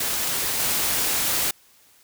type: noise with level steps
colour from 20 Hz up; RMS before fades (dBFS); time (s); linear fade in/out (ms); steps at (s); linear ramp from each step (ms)
white; -25 / -23; 0-1.51; 5; 0.59; 5
effects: white hiss -56 dBFS RMS until 2.03 s